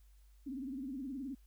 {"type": "tone with vibrato", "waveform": "sine", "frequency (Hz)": 266.8, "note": "C4", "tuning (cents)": 34, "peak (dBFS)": -39, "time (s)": [0.46, 1.35], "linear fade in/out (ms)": 10, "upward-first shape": "sine", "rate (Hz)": 19, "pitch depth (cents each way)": 140, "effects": ["added 50 Hz sine -59 dBFS peak until 1.46 s", "white hiss -75 dBFS RMS until 1.46 s"]}